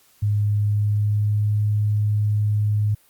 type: tone with pitch glide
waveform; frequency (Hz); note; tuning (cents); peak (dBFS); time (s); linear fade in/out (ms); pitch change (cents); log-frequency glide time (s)
sine; 103.83 to 105.04; G#2 to G#2; 0 to +20; -17; 0.22-2.95; 10; +20; 0.59-1.55
effects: white hiss -57 dBFS RMS until 3.09 s + Opus 48 kbps